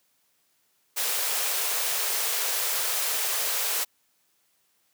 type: high-pass noise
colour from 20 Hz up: white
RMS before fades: -27 dBFS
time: 0.96-3.85 s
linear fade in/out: 20 ms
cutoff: 390 Hz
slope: 96 dB/octave
effects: white hiss -69 dBFS RMS until 4.93 s + high-pass 100 Hz 12 dB/octave